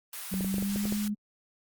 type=high-pass noise; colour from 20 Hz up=white; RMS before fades=-39 dBFS; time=0.13-1.08 s; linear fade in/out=2 ms; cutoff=920 Hz; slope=12 dB/octave
type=tone with pitch glide; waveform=sine; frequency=189.8 to 208.2 Hz; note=F#3 to G#3; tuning=+44 to +5 cents; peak=-28 dBFS; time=0.31-1.15 s; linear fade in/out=20 ms; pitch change=+161 cents; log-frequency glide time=0.42-0.9 s
type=clicks; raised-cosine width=2 ms; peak=-22 dBFS; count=9; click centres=0.34 / 0.408 / 0.446 / 0.542 / 0.583 / 0.625 / 0.76 / 0.855 / 0.924 s
effects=Opus 32 kbps